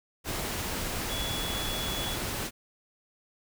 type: tone in noise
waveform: sine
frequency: 3390 Hz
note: G#7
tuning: 35 cents sharp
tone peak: -35 dBFS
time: 1.08-2.18 s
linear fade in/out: 50 ms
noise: pink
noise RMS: -33 dBFS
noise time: 0.24-2.51 s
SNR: -5 dB
effects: none